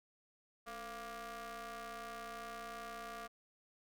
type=ring-modulated tone; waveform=sawtooth; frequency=240.6 Hz; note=B3; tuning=45 cents flat; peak=-38 dBFS; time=0.66-3.28 s; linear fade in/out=20 ms; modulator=931 Hz; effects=none